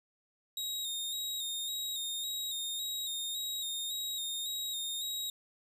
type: tone with vibrato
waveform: sawtooth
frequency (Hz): 3745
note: A#7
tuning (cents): +7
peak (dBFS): -32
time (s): 0.57-5.3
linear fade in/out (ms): 2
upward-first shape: square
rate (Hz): 1.8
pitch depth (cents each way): 33
effects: none